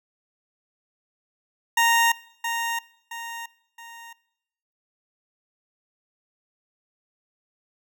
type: tone with echo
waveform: 20% pulse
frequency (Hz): 929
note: A#5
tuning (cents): -6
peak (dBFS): -12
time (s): 1.77-2.12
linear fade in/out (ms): 5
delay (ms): 670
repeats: 3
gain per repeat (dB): -8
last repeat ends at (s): 4.13
effects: noise-tail reverb RT60 0.9 s tail -23 dB re dry